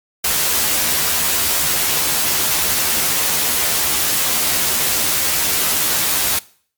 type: noise with comb filter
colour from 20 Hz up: white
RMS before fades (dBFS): -17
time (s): 0.24-6.39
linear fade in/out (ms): 5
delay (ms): 13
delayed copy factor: +0.85
effects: noise-tail reverb RT60 0.5 s tail -21 dB re dry + MP3 96 kbps